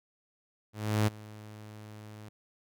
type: tone with ADSR envelope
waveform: sawtooth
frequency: 106.6 Hz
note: G#2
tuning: 46 cents sharp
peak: -19 dBFS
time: 0.73-2.29 s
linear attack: 340 ms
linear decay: 21 ms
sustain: -22 dB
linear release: 6 ms
effects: none